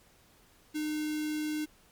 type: tone with notch filter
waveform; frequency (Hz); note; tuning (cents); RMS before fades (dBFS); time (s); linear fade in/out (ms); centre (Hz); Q
square; 304.7; D#4; -36; -33; 0.74-1.66; 20; 970; 1.2
effects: pink hiss -62 dBFS RMS until 1.91 s + MP3 96 kbps